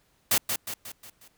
white noise with echo, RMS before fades -22 dBFS, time 0.31-0.38 s, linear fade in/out 5 ms, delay 180 ms, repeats 5, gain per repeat -6 dB, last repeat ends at 1.28 s, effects pink hiss -67 dBFS RMS until 1.37 s

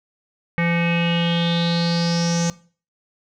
square tone with low-pass filter sweep, 170 Hz, F3, 46 cents flat, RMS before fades -20 dBFS, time 0.58-2.5 s, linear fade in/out 0 ms, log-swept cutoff 2100 to 6400 Hz, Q 7.3, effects noise-tail reverb RT60 0.4 s tail -19 dB re dry

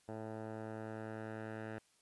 10% pulse tone with low-pass filter sweep, 110 Hz, A2, in tune, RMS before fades -45 dBFS, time 0.08-1.79 s, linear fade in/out 10 ms, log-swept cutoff 950 to 1800 Hz, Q 1.5, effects white hiss -72 dBFS RMS until 2.01 s + resampled to 24000 Hz

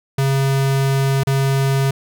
square tone with dropouts, 136.1 Hz, C#3, 31 cents flat, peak -15 dBFS, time 0.18-1.91 s, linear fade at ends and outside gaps 5 ms, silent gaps 1.235-1.27 s, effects none

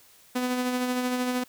sawtooth tone with tremolo, 250.1 Hz, B3, 22 cents sharp, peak -20 dBFS, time 0.35-1.44 s, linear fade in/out 10 ms, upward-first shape sine, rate 13 Hz, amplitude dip 35%, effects white hiss -56 dBFS RMS until 1.48 s

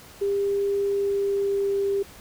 sine tone with pitch glide, 399.9 to 396.9 Hz, G4 to G4, +35 to +22 cents, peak -21 dBFS, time 0.21-2.03 s, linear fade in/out 10 ms, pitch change -13 cents, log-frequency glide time 0.88-1.8 s, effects pink hiss -47 dBFS RMS until 2.2 s

